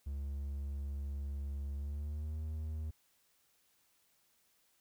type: tone with pitch glide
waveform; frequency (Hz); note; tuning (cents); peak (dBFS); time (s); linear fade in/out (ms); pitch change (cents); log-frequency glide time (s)
triangle; 70.1 to 77.78; C#2 to D#2; +20 to 0; -35; 0.06-2.91; 10; +180; 1.75-2.37
effects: white hiss -73 dBFS RMS until 4.8 s